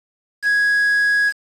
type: tone with quantisation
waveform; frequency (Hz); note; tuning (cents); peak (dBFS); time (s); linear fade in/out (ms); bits
triangle; 1661.2; G#6; 0; -12; 0.42-1.33; 50; 5
effects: low-pass 8000 Hz 12 dB/octave